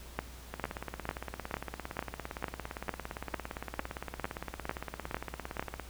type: two click trains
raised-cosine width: 0.5 ms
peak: -16 / -22 dBFS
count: 13 / 93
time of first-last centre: 0.19-5.595 / 0.54-5.797 s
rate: 2.22 / 17.5 Hz
effects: added 60 Hz sine -48 dBFS peak until 5.89 s + pink hiss -52 dBFS RMS until 5.89 s